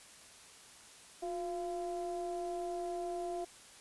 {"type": "ring-modulated tone", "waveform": "triangle", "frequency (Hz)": 166.1, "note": "E3", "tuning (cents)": 13, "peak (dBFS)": -31, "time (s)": [1.22, 3.45], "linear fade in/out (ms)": 10, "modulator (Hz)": 523, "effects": ["white hiss -56 dBFS RMS until 3.8 s", "resampled to 24000 Hz"]}